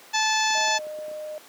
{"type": "harmonic tone", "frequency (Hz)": 871, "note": "A5", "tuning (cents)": -18, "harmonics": [1, 2, 3, 4, 5, 6, 7, 8], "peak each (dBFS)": [-24, -27, -29, -30, -31, -32, -32, -33], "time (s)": [0.13, 0.79], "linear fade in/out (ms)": 20}
{"type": "clicks", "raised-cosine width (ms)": 3, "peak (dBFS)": -28, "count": 9, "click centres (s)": [0.506, 0.577, 0.612, 0.682, 0.791, 0.868, 0.988, 1.082, 1.114]}
{"type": "tone with pitch glide", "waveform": "sine", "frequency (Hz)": [631, 611.6], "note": ["D#5", "D#5"], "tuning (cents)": [24, -30], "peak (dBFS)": -31, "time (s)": [0.55, 1.38], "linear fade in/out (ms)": 0, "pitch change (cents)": -54, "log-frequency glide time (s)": [0.75, 0.81]}
{"effects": ["pink hiss -48 dBFS RMS until 1.48 s", "high-pass 400 Hz 12 dB/octave"]}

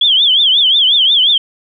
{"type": "tone with vibrato", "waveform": "sine", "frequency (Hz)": 3281, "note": "G#7", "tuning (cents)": -22, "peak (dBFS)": -7, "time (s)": [0.01, 1.38], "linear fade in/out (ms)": 5, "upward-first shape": "triangle", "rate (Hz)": 5.6, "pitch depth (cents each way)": 190, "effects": []}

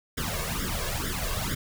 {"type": "noise with flanger", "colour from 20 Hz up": "pink", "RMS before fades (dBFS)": -30, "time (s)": [0.17, 1.55], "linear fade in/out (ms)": 10, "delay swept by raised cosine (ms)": [0.57, 1.87], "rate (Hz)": 2.2, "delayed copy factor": 0.85, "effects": []}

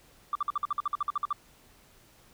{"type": "tone bursts", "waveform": "sine", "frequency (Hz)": 1174.7, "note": "D6", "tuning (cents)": 0, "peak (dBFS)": -24, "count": 14, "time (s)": [0.33, 1.328], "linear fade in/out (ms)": 2, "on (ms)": 23, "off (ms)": 52, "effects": ["tanh soft clip ceiling -22 dBFS", "pink hiss -59 dBFS RMS until 2.33 s"]}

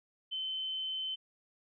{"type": "tone", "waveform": "sine", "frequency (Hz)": 3067, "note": "G7", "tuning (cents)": -38, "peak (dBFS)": -34, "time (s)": [0.31, 1.16], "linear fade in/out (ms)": 20, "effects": []}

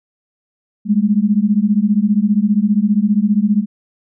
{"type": "beating tone pair", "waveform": "sine", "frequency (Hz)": [200.5, 215.5], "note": ["G3", "A3"], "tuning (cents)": [39, -36], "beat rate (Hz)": 15, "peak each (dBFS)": -14, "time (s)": [0.85, 3.66], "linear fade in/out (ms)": 50, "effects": []}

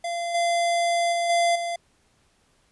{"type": "tone with level steps", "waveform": "square", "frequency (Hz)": 687, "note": "F5", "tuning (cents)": -29, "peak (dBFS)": [-27, -21, -23, -19, -27], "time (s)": [0.04, 1.76], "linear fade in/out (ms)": 5, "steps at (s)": [0.34, 1.12, 1.29, 1.55], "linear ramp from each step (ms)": 10, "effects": ["pink hiss -64 dBFS RMS until 2.71 s", "resampled to 24000 Hz"]}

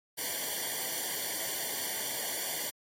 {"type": "noise with comb filter", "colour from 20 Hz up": "white", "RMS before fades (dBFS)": -35, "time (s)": [0.17, 2.71], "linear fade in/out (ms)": 20, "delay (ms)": 0.77, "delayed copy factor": -1, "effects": ["AAC 48 kbps"]}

